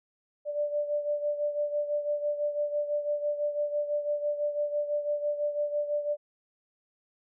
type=beating tone pair; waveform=sine; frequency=587.3 / 593.3 Hz; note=D5 / D5; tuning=0 / +18 cents; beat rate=6 Hz; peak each=-28 / -34 dBFS; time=0.45-6.17 s; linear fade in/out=50 ms; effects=none